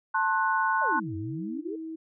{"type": "chord", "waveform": "sine", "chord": "F# diminished", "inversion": "first", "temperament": "just", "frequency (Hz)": [888, 1065.6, 1480], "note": ["A5", "C6", "F#6"], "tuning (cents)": [16, 31, 0], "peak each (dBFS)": -27, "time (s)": [0.14, 1], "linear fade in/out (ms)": 10}
{"type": "exponential two-way sweep", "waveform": "sine", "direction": "down then up", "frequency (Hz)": [675, 89.7, 455.8], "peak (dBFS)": -33, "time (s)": [0.81, 1.76], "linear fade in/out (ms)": 10, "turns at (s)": 1.16}
{"type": "tone", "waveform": "sine", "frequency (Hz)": 321.5, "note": "E4", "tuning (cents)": -43, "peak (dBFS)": -34, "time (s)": [0.92, 1.96], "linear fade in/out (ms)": 10}
{"effects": []}